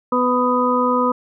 harmonic tone, 249 Hz, B3, 14 cents sharp, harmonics 1 / 2 / 4 / 5, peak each -20 / -20 / -20 / -20 dBFS, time 0.12-1.12 s, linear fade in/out 5 ms, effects none

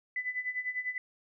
sine tone with tremolo, 2000 Hz, B6, 21 cents sharp, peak -29 dBFS, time 0.16-0.98 s, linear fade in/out 2 ms, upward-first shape sine, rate 10 Hz, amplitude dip 80%, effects none

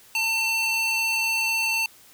square tone with high-pass filter, 898 Hz, A5, 35 cents sharp, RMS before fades -24 dBFS, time 0.15-1.86 s, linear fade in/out 2 ms, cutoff 2100 Hz, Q 3.6, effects white hiss -52 dBFS RMS until 2.13 s

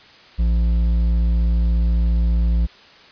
triangle tone with hard clipping, 57.3 Hz, A#1, 29 cents flat, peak -16 dBFS, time 0.38-2.67 s, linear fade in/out 20 ms, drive 10 dB, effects white hiss -46 dBFS RMS until 3.11 s + resampled to 11025 Hz

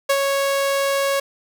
sawtooth tone with ADSR envelope, 553 Hz, C#5, 4 cents flat, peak -10 dBFS, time 0.09-1.2 s, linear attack 10 ms, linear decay 59 ms, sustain -4 dB, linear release 6 ms, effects none

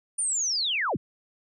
sine linear sweep, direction down, 9397 to 47.02 Hz, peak -24 dBFS, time 0.18-0.97 s, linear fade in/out 10 ms, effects none

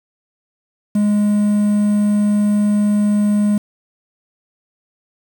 triangle tone with quantisation, 207.7 Hz, G#3, in tune, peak -10 dBFS, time 0.95-3.58 s, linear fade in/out 5 ms, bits 6, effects none

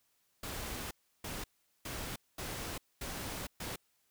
pink noise bursts at uneven times, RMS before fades -41 dBFS, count 6, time 0.43-0.91 / 1.24-1.44 / 1.85-2.16 / 2.38-2.78 / 3.01-3.47 / 3.6-3.76 s, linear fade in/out 5 ms, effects white hiss -75 dBFS RMS until 4.1 s

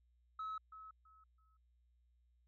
sine tone with echo, 1290 Hz, E6, 38 cents flat, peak -39 dBFS, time 0.39-0.58 s, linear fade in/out 5 ms, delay 330 ms, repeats 3, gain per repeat -12 dB, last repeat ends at 1.57 s, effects tanh soft clip ceiling -39 dBFS + added 60 Hz sine -70 dBFS peak until 2.47 s

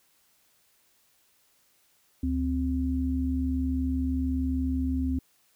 sine tone pair together, 73.13 / 260.6 Hz, D2 / C4, -7 / -7 cents, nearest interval octave + minor seventh, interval 2200 cents, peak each -28 / -27 dBFS, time 2.23-5.19 s, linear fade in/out 5 ms, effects white hiss -66 dBFS RMS until 5.55 s

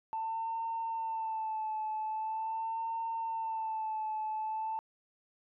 sine tone with vibrato, 887 Hz, A5, 14 cents sharp, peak -32 dBFS, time 0.13-4.79 s, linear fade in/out 0 ms, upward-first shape sine, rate 0.43 Hz, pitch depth 42 cents each way, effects tanh soft clip ceiling -28 dBFS

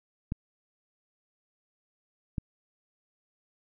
clicks, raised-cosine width 5 ms, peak -18 dBFS, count 2, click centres 0.321 / 2.382 s, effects none

